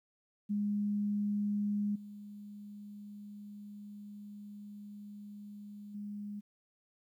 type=tone with level steps; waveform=sine; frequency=205.9 Hz; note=G#3; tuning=15 cents flat; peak=-30 / -45 / -39 dBFS; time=0.49-6.41 s; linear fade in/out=20 ms; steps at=1.95 / 5.94 s; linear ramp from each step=10 ms; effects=12-bit